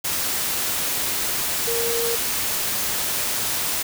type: tone in noise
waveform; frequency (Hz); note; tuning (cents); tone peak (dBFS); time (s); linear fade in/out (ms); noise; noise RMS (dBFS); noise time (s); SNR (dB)
sine; 466.2; A#4; 0; -24; 1.67-2.16; 10; white; -24; 0.04-3.83; -3
effects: none